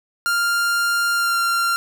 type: tone with pitch glide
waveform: 45% pulse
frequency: 1396.9 to 1381.7 Hz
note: F6 to F6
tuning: 0 to -19 cents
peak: -17 dBFS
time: 0.26-1.76 s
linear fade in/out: 0 ms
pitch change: -19 cents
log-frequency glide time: 1.14-1.37 s
effects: none